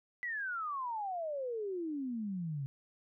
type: exponential sweep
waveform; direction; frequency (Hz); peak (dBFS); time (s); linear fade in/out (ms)
sine; down; 1999 to 132.4; -35; 0.23-2.66; 0
effects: none